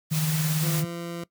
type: high-pass noise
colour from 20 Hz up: white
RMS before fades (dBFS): -31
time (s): 0.1-0.84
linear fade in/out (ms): 50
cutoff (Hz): 390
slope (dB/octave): 96
type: tone with tremolo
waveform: sine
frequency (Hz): 155.9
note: D#3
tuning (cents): +4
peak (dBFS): -21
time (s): 0.11-0.85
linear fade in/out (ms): 10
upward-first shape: sine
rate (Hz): 18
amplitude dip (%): 40
type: tone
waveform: 20% pulse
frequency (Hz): 170.6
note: F3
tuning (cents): -40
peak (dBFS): -27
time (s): 0.63-1.24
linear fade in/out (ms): 5
effects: noise-tail reverb RT60 0.1 s tail -20 dB re dry

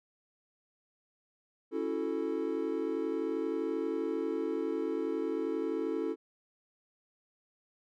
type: chord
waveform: triangle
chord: F# minor seventh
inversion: second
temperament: equal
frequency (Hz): 277.2 / 329.6 / 370 / 440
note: C#4 / E4 / F#4 / A4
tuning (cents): 0 / 0 / 0 / 0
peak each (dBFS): -36 / -33 / -37 / -33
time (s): 1.71-6.16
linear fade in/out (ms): 50
effects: none

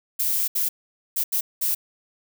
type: noise bursts at uneven times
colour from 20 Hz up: violet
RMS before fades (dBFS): -23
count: 5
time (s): 0.19-0.48 / 0.55-0.69 / 1.16-1.24 / 1.32-1.41 / 1.61-1.75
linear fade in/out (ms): 10
effects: none

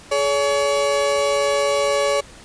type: tone pair together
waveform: 35% pulse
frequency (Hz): 424 / 566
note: G#4 / C#5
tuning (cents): +36 / +36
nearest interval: perfect fourth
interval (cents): 500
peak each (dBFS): -22 / -16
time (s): 0.11-2.21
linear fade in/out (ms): 10
effects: pink hiss -43 dBFS RMS until 2.44 s + resampled to 22050 Hz

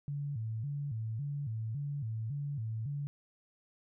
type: tone with vibrato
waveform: sine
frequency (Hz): 126.2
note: B2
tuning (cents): +38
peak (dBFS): -34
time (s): 0.08-3.07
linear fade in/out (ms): 0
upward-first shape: square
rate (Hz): 1.8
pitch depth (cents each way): 220
effects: none

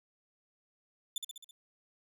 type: tone with echo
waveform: sawtooth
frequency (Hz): 3520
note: A7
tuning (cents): 0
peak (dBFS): -30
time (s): 1.16-1.18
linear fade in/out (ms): 2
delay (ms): 66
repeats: 5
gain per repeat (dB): -4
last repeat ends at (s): 1.51
effects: none

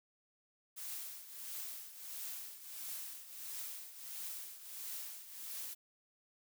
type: noise with tremolo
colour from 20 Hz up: blue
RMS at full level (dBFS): -43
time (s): 0.76-5.75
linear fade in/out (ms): 20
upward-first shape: triangle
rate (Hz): 1.5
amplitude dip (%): 75
effects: none

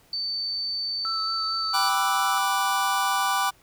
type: tone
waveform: sine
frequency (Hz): 4549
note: C#8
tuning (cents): +44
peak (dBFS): -26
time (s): 0.13-1.89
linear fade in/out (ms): 2
type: tone with vibrato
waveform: triangle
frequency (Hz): 1318.5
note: E6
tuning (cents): 0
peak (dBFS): -27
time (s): 1.05-2.38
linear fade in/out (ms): 0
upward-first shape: sine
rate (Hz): 4.4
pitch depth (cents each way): 20
type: chord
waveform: square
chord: G major seventh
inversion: none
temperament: equal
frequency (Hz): 784 / 987.8 / 1174.7 / 1480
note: G5 / B5 / D6 / F#6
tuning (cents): 0 / 0 / 0 / 0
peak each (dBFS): -28 / -28 / -27 / -31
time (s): 1.73-3.51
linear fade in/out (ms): 20
effects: pink hiss -58 dBFS RMS until 3.62 s

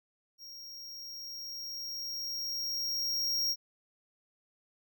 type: tone with level ramp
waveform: square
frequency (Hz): 5588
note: F8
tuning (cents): 0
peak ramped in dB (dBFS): -46 to -28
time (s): 0.38-3.56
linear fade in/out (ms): 50
effects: none

